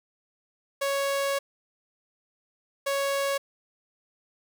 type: tone bursts at uneven times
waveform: sawtooth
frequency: 555 Hz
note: C#5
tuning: 2 cents sharp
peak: -21 dBFS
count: 2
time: 0.81-1.39 / 2.86-3.38 s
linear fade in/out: 10 ms
effects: none